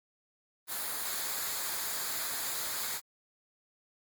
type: noise with comb filter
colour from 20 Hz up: white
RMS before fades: -35 dBFS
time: 0.67-3.01 s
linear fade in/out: 50 ms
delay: 0.35 ms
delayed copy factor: -0.55
effects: Opus 32 kbps